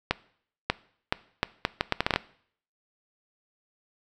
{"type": "accelerating click train", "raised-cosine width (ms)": 0.3, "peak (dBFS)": -6, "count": 12, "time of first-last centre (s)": [0.11, 2.16], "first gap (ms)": 590, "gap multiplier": 0.72, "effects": ["noise-tail reverb RT60 0.6 s tail -20 dB re dry"]}